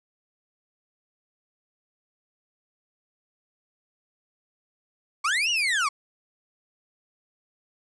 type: linear two-way sweep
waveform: 35% pulse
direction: up then down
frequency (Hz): 1066 to 2944 to 1066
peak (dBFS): -20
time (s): 5.24-5.89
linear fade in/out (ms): 10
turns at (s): 5.5
effects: resampled to 22050 Hz + 10-bit